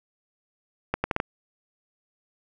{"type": "accelerating click train", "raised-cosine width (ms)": 0.5, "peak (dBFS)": -9, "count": 5, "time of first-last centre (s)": [0.94, 1.201], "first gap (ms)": 100, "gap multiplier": 0.72, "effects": []}